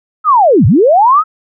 sine linear two-way sweep, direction down then up, 1318.5 to 85.2 to 1318.5 Hz, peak -4 dBFS, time 0.24-1.24 s, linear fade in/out 50 ms, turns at 0.66 s, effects none

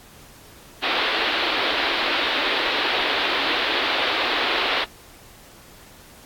white band-pass noise, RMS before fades -23 dBFS, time 0.82-4.85 s, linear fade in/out 20 ms, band 270 to 4000 Hz, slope 48 dB/octave, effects pink hiss -47 dBFS RMS until 6.25 s + AAC 64 kbps

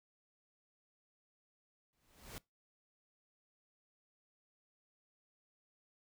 pink noise with exponential growth, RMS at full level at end -45 dBFS, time 1.93-2.38 s, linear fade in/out 0 ms, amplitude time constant 96 ms, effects noise-tail reverb RT60 0.2 s tail -22 dB re dry

